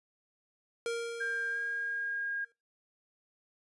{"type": "tone with exponential decay", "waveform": "square", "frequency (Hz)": 466.2, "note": "A#4", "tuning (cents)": 0, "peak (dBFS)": -31, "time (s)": [0.86, 2.52], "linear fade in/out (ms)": 1, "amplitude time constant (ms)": 360}
{"type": "tone with pitch glide", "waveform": "sine", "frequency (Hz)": [1598, 1624.1], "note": ["G6", "G#6"], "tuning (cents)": [33, -39], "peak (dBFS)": -32, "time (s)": [1.2, 2.45], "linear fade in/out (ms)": 10, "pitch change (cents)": 28, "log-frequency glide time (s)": [1.5, 1.58]}
{"effects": ["noise-tail reverb RT60 0.2 s tail -18 dB re dry", "resampled to 24000 Hz"]}